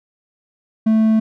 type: tone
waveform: triangle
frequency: 220 Hz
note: A3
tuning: in tune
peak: -9 dBFS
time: 0.86-1.2 s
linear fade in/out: 10 ms
effects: none